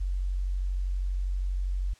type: tone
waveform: sine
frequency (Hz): 46.25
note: F#1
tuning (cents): 0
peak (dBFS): -26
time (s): 0-1.94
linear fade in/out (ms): 10
effects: white hiss -59 dBFS RMS until 1.99 s + low-pass 7000 Hz 12 dB/octave